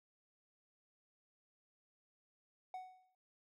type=tone with exponential decay; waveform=triangle; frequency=743 Hz; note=F#5; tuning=7 cents sharp; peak=-39 dBFS; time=2.74-3.15 s; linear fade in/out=2 ms; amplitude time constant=89 ms; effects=none